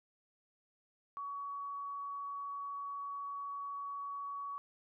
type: tone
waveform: sine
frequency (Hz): 1127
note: C#6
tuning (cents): +28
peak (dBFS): -39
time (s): 1.17-4.58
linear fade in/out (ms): 0
effects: none